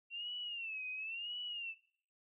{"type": "tone with vibrato", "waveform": "sine", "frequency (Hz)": 2719, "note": "F7", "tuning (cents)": -47, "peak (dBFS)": -40, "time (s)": [0.1, 1.75], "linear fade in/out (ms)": 50, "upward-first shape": "sine", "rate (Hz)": 0.96, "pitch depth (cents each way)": 140, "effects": ["noise-tail reverb RT60 0.6 s tail -22 dB re dry"]}